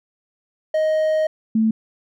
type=tone pair in turn; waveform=triangle / sine; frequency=625 / 221 Hz; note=D#5 / A3; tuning=+8 / +8 cents; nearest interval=octave + tritone; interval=1800 cents; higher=first; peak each=-14 dBFS; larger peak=neither; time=0.74-1.27 / 1.55-1.71 s; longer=first; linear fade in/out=5 ms; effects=none